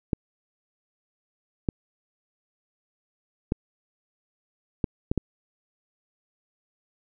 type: clicks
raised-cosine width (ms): 3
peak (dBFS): -10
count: 6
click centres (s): 0.132 / 1.688 / 3.521 / 4.842 / 5.115 / 5.177
effects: none